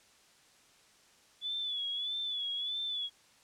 sine tone with vibrato, 3431 Hz, A7, 44 cents flat, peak -33 dBFS, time 1.41-3.1 s, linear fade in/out 50 ms, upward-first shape sine, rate 1.6 Hz, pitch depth 65 cents each way, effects white hiss -63 dBFS RMS until 3.43 s + low-pass 8000 Hz 12 dB/octave

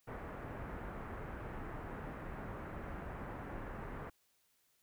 pink low-pass noise, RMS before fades -45 dBFS, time 0.07-4.1 s, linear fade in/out 10 ms, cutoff 1800 Hz, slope 24 dB/octave, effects white hiss -75 dBFS RMS until 4.82 s

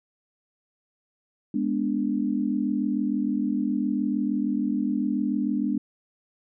sine chord, G# diminished, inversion none, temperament equal, 207.7 / 246.9 / 293.7 Hz, G#3 / B3 / D4, 0 / 0 / 0 cents, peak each -27 dBFS, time 1.54-5.78 s, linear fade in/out 5 ms, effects none

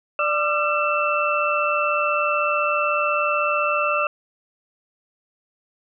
sine tone cluster, 592 / 1194 / 1358 / 2665 Hz, D5 / D6 / F6 / E7, +14 / +28 / -49 / +18 cents, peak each -24 dBFS, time 0.19-4.07 s, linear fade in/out 2 ms, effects none

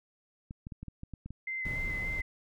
clicks, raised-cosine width 5 ms, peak -29 dBFS, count 11, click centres 0.509 / 0.669 / 0.722 / 0.83 / 0.883 / 1.034 / 1.137 / 1.26 / 1.306 / 1.667 / 1.712 s
sine tone with vibrato, 2059 Hz, C7, 28 cents flat, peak -33 dBFS, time 1.47-2.22 s, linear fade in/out 5 ms, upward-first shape square, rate 3.5 Hz, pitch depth 16 cents each way
brown noise, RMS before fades -38 dBFS, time 1.65-2.21 s, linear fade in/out 2 ms
effects none

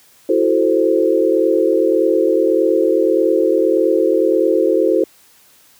sine chord, F# half-diminished seventh, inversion third, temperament equal with one note detuned, 329.6 / 371.3 / 440 / 523.3 Hz, E4 / F#4 / A4 / C5, 0 / +6 / 0 / 0 cents, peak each -17 dBFS, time 0.29-5.04 s, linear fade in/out 5 ms, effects white hiss -50 dBFS RMS until 5.79 s + high-pass 60 Hz 12 dB/octave

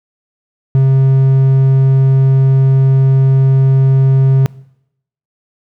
triangle tone, 133.9 Hz, C3, 40 cents sharp, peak -4 dBFS, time 0.75-4.46 s, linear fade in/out 0 ms, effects noise-tail reverb RT60 0.8 s tail -22 dB re dry

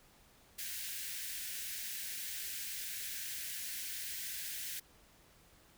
white high-pass noise, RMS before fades -42 dBFS, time 0.58-4.8 s, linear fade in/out 10 ms, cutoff 1500 Hz, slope 96 dB/octave, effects pink hiss -64 dBFS RMS until 5.77 s

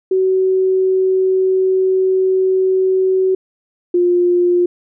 sine tone pair in turn, 376.6 / 353.6 Hz, F#4 / F4, +31 / +22 cents, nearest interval minor second, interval 109 cents, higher first, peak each -11 / -10 dBFS, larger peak second, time 0.11-3.35 / 3.94-4.66 s, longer first, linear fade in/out 5 ms, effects none

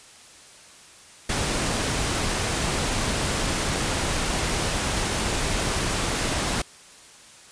pink noise, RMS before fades -25 dBFS, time 1.29-6.62 s, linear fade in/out 5 ms, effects white hiss -48 dBFS RMS until 7.51 s + resampled to 22050 Hz

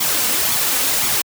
white noise with flanger, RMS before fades -18 dBFS, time 0-1.22 s, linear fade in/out 10 ms, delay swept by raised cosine 0.88 to 4.08 ms, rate 1.9 Hz, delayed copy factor +0.55, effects high-pass 80 Hz 12 dB/octave

